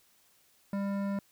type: tone with hard clipping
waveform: triangle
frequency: 198.9 Hz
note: G3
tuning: 25 cents sharp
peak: -32 dBFS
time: 0.73-1.19 s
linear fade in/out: 2 ms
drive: 18 dB
effects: white hiss -66 dBFS RMS until 1.31 s